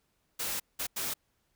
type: noise bursts at uneven times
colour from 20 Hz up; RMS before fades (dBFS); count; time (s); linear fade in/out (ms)
white; -34; 3; 0.39-0.6 / 0.79-0.87 / 0.96-1.14; 10
effects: pink hiss -75 dBFS RMS until 1.55 s